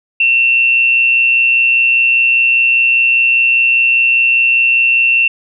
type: tone with amplitude modulation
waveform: sine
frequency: 2700 Hz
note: E7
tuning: 41 cents sharp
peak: -6 dBFS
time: 0.2-5.28 s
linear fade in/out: 5 ms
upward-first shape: sine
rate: 125 Hz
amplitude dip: 40%
effects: none